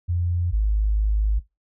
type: tone pair in turn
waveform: sine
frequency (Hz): 87.31 / 52.41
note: F2 / G#1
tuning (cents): 0 / +16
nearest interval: major sixth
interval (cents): 884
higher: first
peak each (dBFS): -20 / -17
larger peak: second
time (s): 0.08-0.52 / 0.52-1.4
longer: second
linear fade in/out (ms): 20
effects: noise-tail reverb RT60 0.2 s tail -19 dB re dry